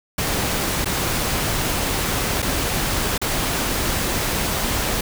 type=noise with dropouts; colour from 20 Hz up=pink; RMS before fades=-22 dBFS; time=0.18-5.01 s; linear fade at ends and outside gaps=5 ms; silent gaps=0.846-0.856 / 2.421-2.425 / 3.179-3.215 s; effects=none